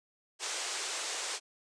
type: band-pass noise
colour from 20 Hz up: white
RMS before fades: -37 dBFS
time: 0.39-1.4 s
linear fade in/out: 50 ms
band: 350 to 8500 Hz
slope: 48 dB/octave
effects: none